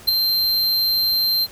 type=tone with ADSR envelope; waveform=square; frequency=4144 Hz; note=C8; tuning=17 cents flat; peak=-11 dBFS; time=0.07-1.47 s; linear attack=18 ms; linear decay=8 ms; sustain=-6 dB; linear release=36 ms; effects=pink hiss -43 dBFS RMS until 1.51 s